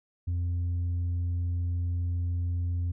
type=tone with tanh clipping; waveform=sine; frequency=87.3 Hz; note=F2; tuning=in tune; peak=-27 dBFS; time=0.27-2.92 s; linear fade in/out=10 ms; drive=2 dB; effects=none